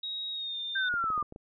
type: tone with pitch glide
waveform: sine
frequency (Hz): 3791 to 3611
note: A#7 to A7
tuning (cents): +28 to +44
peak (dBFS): -33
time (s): 0.03-0.89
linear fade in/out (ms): 5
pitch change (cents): -84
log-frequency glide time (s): 0.31-0.59
type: linear sweep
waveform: sine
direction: down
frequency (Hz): 1585 to 1183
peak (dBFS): -27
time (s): 0.75-1.23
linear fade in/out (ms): 10
type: clicks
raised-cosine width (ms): 2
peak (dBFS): -31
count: 7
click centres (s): 0.94 / 1.041 / 1.103 / 1.178 / 1.226 / 1.324 / 1.361
effects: none